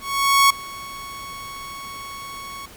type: tone with ADSR envelope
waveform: sawtooth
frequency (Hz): 1108.7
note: C#6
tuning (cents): 0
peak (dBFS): -7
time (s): 0-2.66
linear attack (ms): 500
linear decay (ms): 7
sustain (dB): -22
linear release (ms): 6
effects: pink hiss -44 dBFS RMS until 2.76 s